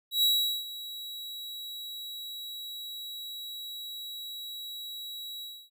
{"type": "tone with ADSR envelope", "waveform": "45% pulse", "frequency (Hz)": 3881, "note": "B7", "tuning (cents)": -31, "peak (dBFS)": -21, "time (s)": [0.11, 5.7], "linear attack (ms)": 120, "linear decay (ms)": 410, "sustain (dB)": -17, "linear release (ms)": 280, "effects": []}